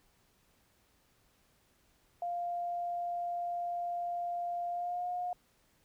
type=tone with pitch glide; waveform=sine; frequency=698.5 to 715.7 Hz; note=F5 to F5; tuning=0 to +42 cents; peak=-33 dBFS; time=2.22-5.33 s; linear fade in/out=2 ms; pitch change=+42 cents; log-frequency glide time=4.69-5.08 s; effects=pink hiss -70 dBFS RMS until 5.84 s